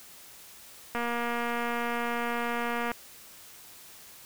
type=click train; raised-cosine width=0.5 ms; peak=-17 dBFS; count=467; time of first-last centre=0.95-2.916 s; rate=237 Hz; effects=white hiss -50 dBFS RMS until 4.25 s